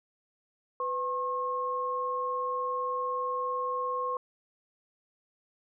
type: tone pair together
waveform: sine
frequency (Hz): 501 / 1077.6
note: B4 / C#6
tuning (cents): +25 / -49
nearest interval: octave + minor second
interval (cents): 1326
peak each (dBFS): -34 / -30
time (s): 0.8-4.17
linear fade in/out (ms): 2
effects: none